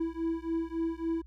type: beating tone pair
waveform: triangle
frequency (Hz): 327.6 / 331.2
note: E4 / E4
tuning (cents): -11 / +8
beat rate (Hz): 3.6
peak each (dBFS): -31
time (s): 0-1.22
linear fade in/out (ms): 10
effects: added 60 Hz sine -48 dBFS peak until 1.26 s